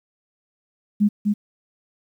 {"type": "tone with echo", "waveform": "sine", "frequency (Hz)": 207.1, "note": "G#3", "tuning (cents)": -5, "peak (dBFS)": -13, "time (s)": [1, 1.09], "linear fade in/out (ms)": 20, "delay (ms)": 250, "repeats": 1, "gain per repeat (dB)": -3, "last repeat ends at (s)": 1.34, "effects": ["9-bit"]}